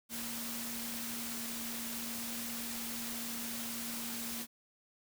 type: tone in noise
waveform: sine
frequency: 233.1 Hz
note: A#3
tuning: in tune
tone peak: -44 dBFS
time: 0.09-4.47 s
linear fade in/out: 50 ms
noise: white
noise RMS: -41 dBFS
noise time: 0.09-4.47 s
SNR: -6 dB
effects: none